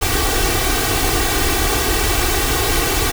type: noise with comb filter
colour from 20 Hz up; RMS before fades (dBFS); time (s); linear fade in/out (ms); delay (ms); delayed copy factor
pink; -17; 0.01-3.12; 20; 2.6; +0.9
effects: none